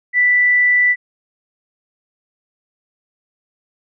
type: tone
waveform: sine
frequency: 1975.5 Hz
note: B6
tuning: in tune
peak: -10 dBFS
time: 0.13-0.96 s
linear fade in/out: 50 ms
effects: none